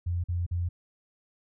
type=tone bursts; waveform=sine; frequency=87.31 Hz; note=F2; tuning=in tune; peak=-26 dBFS; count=3; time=0.06-0.69 s; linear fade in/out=10 ms; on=180 ms; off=45 ms; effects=none